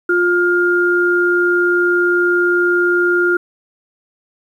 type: tone pair together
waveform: sine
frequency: 352.5 / 1410 Hz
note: F4 / F6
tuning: +16 / +16 cents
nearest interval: 2 octaves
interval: 2400 cents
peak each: -14 / -14 dBFS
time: 0.09-3.37 s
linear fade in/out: 5 ms
effects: 8-bit